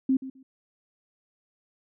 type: tone with echo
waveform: sine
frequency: 264.1 Hz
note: C4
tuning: 16 cents sharp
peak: -19 dBFS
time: 0.09-0.17 s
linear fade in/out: 5 ms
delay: 130 ms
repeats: 2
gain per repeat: -15 dB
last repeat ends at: 0.43 s
effects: none